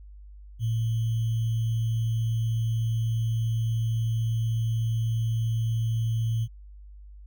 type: tone with sample-and-hold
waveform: sine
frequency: 113.5 Hz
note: A#2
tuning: 46 cents flat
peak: -23 dBFS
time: 0.59-6.48 s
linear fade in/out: 50 ms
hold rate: 3150 Hz
effects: added 50 Hz sine -43 dBFS peak until 7.26 s